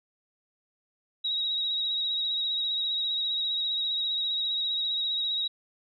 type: tone with vibrato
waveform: sine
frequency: 3822 Hz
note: A#7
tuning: 43 cents sharp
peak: -26 dBFS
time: 1.24-5.48 s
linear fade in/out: 10 ms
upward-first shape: sine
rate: 15 Hz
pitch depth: 31 cents each way
effects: none